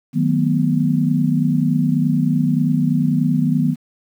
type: chord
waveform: sine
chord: B dominant seventh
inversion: first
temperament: equal with one note detuned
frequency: 155.56 / 185 / 223.6 / 246.9 Hz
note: D#3 / F#3 / A3 / B3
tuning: 0 / 0 / +28 / 0 cents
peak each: -18 / -21 / -24 / -18 dBFS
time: 0.13-3.76 s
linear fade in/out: 50 ms
effects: 8-bit